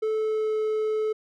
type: tone with pitch glide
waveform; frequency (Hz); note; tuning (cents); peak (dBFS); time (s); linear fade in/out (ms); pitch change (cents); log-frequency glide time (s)
triangle; 436.1 to 432.6; A4 to A4; -15 to -29; -21; 0.02-1.13; 10; -14; 0.13-0.57
effects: none